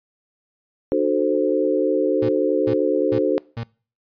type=chord; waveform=sine; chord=D dominant seventh; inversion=none; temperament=equal with one note detuned; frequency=300.5 / 370 / 440 / 523.3 Hz; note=D4 / F#4 / A4 / C5; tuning=+40 / 0 / 0 / 0 cents; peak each=-22 dBFS; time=0.92-3.38 s; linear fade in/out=0 ms
type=tone bursts; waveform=35% pulse; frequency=115.7 Hz; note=A#2; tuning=13 cents flat; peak=-24 dBFS; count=4; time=2.22-3.636 s; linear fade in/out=5 ms; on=69 ms; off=380 ms
effects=noise-tail reverb RT60 0.4 s tail -24 dB re dry + resampled to 11025 Hz